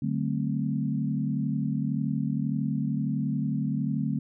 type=chord; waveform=sine; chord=D dominant seventh; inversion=none; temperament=equal with one note detuned; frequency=146.83 / 188.88 / 220 / 261.6 Hz; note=D3 / F#3 / A3 / C4; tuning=0 / +36 / 0 / 0 cents; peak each=-29 / -33 / -30 / -32 dBFS; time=0.02-4.19 s; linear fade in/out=5 ms; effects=none